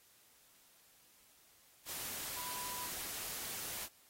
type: tone in noise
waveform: sine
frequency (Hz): 989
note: B5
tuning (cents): +2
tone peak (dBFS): -47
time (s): 2.34-2.9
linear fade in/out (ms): 50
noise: white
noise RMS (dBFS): -43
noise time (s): 1.85-3.89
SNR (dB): -7
effects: white hiss -66 dBFS RMS until 4.09 s + AAC 48 kbps